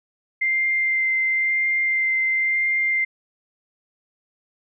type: tone with vibrato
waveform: sine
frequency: 2091 Hz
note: C7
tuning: 2 cents flat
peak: -18 dBFS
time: 0.41-3.05 s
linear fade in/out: 10 ms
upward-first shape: sine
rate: 0.97 Hz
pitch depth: 10 cents each way
effects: none